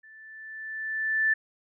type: tone with level ramp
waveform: sine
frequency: 1760 Hz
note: A6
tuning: in tune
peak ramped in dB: -49 to -19 dBFS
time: 0.03-1.34 s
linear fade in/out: 10 ms
effects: none